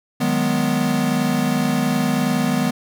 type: chord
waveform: square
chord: G# minor seventh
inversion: second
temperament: equal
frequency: 155.56 / 185 / 207.7 / 246.9 Hz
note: D#3 / F#3 / G#3 / B3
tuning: 0 / 0 / 0 / 0 cents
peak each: -25 / -26 / -24 / -21 dBFS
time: 0.2-2.71 s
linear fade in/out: 10 ms
effects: none